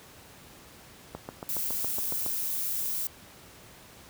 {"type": "click train", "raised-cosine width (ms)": 1, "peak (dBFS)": -22, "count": 9, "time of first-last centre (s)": [1.15, 2.263], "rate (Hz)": 7.19}
{"type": "noise", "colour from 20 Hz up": "violet", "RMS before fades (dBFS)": -31, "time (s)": [1.49, 3.07], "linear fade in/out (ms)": 2}
{"effects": ["pink hiss -51 dBFS RMS until 4.09 s", "high-pass 60 Hz 12 dB/octave"]}